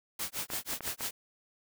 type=noise with tremolo; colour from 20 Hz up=white; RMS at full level=-34 dBFS; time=0.19-1.11 s; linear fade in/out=5 ms; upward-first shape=sine; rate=6.1 Hz; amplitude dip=100%
type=clicks; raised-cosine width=0.5 ms; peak=-24 dBFS; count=6; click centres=0.502 / 0.535 / 0.733 / 0.807 / 0.877 / 1.008 s
effects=none